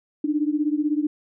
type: beating tone pair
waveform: sine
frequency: 293.7 / 309.7 Hz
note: D4 / D#4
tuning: 0 / -8 cents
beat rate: 16 Hz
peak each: -22 / -24 dBFS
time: 0.24-1.07 s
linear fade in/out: 5 ms
effects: none